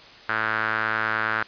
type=tone with band-pass filter; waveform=sawtooth; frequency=109.8 Hz; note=A2; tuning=3 cents flat; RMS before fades=-25 dBFS; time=0.29-1.43 s; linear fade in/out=0 ms; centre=1500 Hz; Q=4.6; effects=white hiss -46 dBFS RMS until 1.47 s + resampled to 11025 Hz